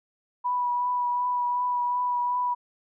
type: tone with vibrato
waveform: sine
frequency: 981 Hz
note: B5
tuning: 12 cents flat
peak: -23 dBFS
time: 0.44-2.55 s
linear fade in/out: 20 ms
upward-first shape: triangle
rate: 2.7 Hz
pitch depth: 19 cents each way
effects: none